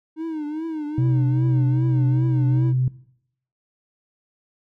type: tone with vibrato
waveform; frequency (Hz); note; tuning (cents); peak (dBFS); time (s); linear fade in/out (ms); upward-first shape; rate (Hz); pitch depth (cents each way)
triangle; 311.1; D#4; 0; -23; 0.16-2.74; 50; triangle; 2.5; 110
type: tone with tremolo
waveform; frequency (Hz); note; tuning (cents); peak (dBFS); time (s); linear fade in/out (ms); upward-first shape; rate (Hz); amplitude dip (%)
sine; 127.9; C3; -39; -15; 0.98-2.88; 2; triangle; 2.1; 25
effects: noise-tail reverb RT60 0.7 s tail -20 dB re dry + tanh soft clip ceiling -10 dBFS